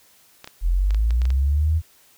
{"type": "clicks", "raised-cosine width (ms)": 0.2, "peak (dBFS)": -19, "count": 8, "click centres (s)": [0.444, 0.475, 0.907, 0.946, 1.107, 1.218, 1.254, 1.304]}
{"type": "linear sweep", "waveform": "sine", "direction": "up", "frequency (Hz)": [40.16, 82.41], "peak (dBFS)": -16, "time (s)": [0.61, 1.82], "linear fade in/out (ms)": 50}
{"effects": ["white hiss -55 dBFS RMS until 2.17 s"]}